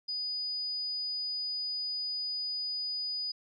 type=tone; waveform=sine; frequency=4950 Hz; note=D#8; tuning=10 cents flat; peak=-32 dBFS; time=0.08-3.32 s; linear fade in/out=10 ms; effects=none